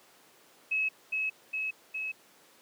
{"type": "tone with echo", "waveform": "sine", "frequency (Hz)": 2575, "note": "E7", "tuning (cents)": -41, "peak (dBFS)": -26, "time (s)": [0.71, 0.89], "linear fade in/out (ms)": 10, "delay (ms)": 410, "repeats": 3, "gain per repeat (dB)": -2, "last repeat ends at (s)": 2.12, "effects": ["pink hiss -59 dBFS RMS until 2.61 s", "high-pass 300 Hz 12 dB/octave"]}